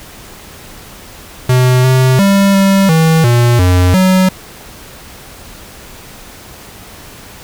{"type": "tone with pitch steps", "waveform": "square", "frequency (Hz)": [126.8, 129.5, 197.4, 195.2, 161.3, 119.9, 90.3, 186.6], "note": ["B2", "C3", "G3", "G3", "E3", "A#2", "F#2", "F#3"], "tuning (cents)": [46, -17, 12, -7, -37, 49, -42, 15], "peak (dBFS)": -7, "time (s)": [1.49, 4.29], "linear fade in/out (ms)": 5, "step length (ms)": 350, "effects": ["pink hiss -34 dBFS RMS until 7.43 s"]}